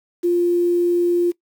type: tone with quantisation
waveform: sine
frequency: 349.2 Hz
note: F4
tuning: in tune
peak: -14 dBFS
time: 0.23-1.32 s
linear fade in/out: 20 ms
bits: 7
effects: noise-tail reverb RT60 0.1 s tail -20 dB re dry